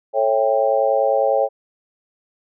sine chord, A dominant seventh, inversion none, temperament just, 440 / 550 / 660 / 792 Hz, A4 / C#5 / E5 / G5, 0 / -14 / +2 / +18 cents, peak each -23 / -17 / -22 / -21 dBFS, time 0.13-1.49 s, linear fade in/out 50 ms, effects none

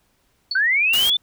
sine tone with exponential decay, 4435 Hz, C#8, in tune, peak -18 dBFS, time 0.51-0.61 s, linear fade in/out 5 ms, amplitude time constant 21 ms
sine linear sweep, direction up, 1486 to 3573 Hz, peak -15 dBFS, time 0.55-1.17 s, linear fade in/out 5 ms
white noise, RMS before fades -26 dBFS, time 0.93-1.1 s, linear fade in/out 5 ms
effects pink hiss -64 dBFS RMS until 1.22 s

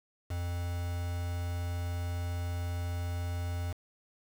triangle tone with quantisation, 87.31 Hz, F2, in tune, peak -30 dBFS, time 0.3-3.73 s, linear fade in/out 10 ms, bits 7, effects none

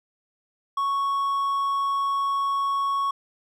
triangle tone, 1108.7 Hz, C#6, in tune, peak -20 dBFS, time 0.77-3.11 s, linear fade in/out 5 ms, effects none

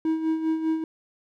triangle tone with tremolo, 319.6 Hz, D#4, 47 cents sharp, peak -18 dBFS, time 0.05-0.84 s, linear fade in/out 2 ms, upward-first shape sine, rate 5 Hz, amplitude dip 60%, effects none

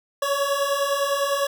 25% pulse beating tone pair, 554.4 / 564.3 Hz, C#5 / C#5, 0 / +31 cents, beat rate 9.9 Hz, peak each -22 / -19 dBFS, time 0.22-1.47 s, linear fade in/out 5 ms, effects none

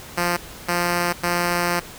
5% pulse tone bursts at uneven times, 174.61 Hz, F3, in tune, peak -8 dBFS, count 3, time 0.17-0.37 / 0.68-1.13 / 1.23-1.8 s, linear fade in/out 10 ms, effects pink hiss -39 dBFS RMS until 1.98 s

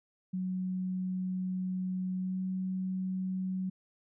sine tone with pitch glide, 185 to 186.93 Hz, F#3 to F#3, 0 to +18 cents, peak -31 dBFS, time 0.33-3.7 s, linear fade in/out 10 ms, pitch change +18 cents, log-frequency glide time 2.17-2.4 s, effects none

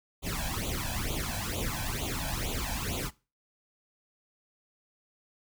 pink noise with flanger, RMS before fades -33 dBFS, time 0.22-3.11 s, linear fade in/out 50 ms, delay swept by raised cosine 0.28 to 1.25 ms, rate 2.2 Hz, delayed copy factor +0.9, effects noise-tail reverb RT60 0.3 s tail -20 dB re dry

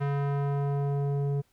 square tone with low-pass filter sweep, 141.4 Hz, C#3, 35 cents sharp, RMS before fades -28 dBFS, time 0-1.42 s, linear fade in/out 20 ms, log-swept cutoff 1700 to 430 Hz, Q 1, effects pink hiss -69 dBFS RMS until 1.52 s

